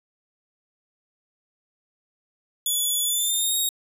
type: tone with pitch glide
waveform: 5% pulse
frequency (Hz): 3426 to 3758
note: A7 to A#7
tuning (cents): -47 to +13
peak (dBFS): -14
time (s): 2.66-3.69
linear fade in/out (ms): 2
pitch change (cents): +160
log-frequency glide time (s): 3.03-3.57
effects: resampled to 32000 Hz + 9-bit